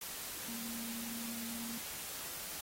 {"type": "tone in noise", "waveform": "sine", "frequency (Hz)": 231.6, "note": "A#3", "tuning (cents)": -11, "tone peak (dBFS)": -43, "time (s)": [0.48, 1.78], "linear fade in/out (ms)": 5, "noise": "white", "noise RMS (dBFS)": -44, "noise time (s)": [0.01, 2.61], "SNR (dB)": -2, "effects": ["AAC 48 kbps"]}